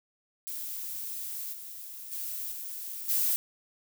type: noise with level steps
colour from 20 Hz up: violet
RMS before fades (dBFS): -37 / -43 / -36 / -39 / -27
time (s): 0.47-3.36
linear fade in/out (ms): 0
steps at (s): 1.52 / 2.11 / 2.51 / 3.08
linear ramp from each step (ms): 20
effects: none